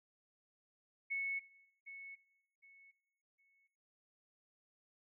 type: tone with echo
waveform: sine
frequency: 2204 Hz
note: C#7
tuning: 11 cents flat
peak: -35 dBFS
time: 1.1-1.4 s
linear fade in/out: 20 ms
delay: 760 ms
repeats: 3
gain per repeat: -12 dB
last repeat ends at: 3.68 s
effects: noise-tail reverb RT60 0.9 s tail -19 dB re dry

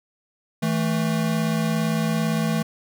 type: tone pair together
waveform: square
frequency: 162.36 / 220 Hz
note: E3 / A3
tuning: -26 / 0 cents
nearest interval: perfect fourth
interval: 526 cents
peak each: -24 dBFS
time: 0.62-2.63 s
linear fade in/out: 10 ms
effects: none

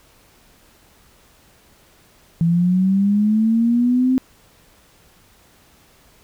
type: linear sweep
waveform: sine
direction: up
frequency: 164.81 to 261.6 Hz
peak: -13 dBFS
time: 2.41-4.18 s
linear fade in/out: 0 ms
effects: pink hiss -53 dBFS RMS until 6.23 s

